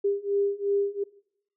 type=beating tone pair; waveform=sine; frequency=400 / 402.8 Hz; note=G4 / G4; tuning=+35 / +47 cents; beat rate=2.8 Hz; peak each=-27 / -26 dBFS; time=0.04-1.04 s; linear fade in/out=10 ms; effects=noise-tail reverb RT60 0.7 s tail -21 dB re dry